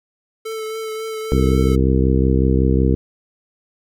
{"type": "tone with vibrato", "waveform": "square", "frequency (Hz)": 440, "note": "A4", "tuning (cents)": 0, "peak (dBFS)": -25, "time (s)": [0.45, 1.76], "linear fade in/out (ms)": 10, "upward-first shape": "triangle", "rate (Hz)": 3.7, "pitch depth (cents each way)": 22}
{"type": "harmonic tone", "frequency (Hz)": 65.41, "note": "C2", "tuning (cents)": 0, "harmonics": [1, 2, 3, 4, 5, 6, 7], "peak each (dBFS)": [-16, -19, -21, -22, -23, -24, -24], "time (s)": [1.32, 2.95], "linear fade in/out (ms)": 0}
{"effects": []}